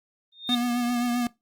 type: tone with exponential growth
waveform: sine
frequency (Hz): 3662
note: A#7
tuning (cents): -32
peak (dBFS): -18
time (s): 0.32-0.55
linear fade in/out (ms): 5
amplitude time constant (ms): 48
type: tone with vibrato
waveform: square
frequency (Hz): 242.1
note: B3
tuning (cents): -34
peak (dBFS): -24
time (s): 0.49-1.27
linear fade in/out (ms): 2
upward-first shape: triangle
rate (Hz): 7.6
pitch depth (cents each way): 37
effects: noise-tail reverb RT60 0.2 s tail -21 dB re dry + Opus 32 kbps